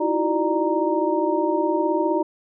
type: tone cluster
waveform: sine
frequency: 315.8 / 335.2 / 370.6 / 596 / 932 Hz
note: D#4 / E4 / F#4 / D5 / A#5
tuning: +26 / +29 / +3 / +25 / -1 cents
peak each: -25 dBFS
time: 0-2.23 s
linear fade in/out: 10 ms
effects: none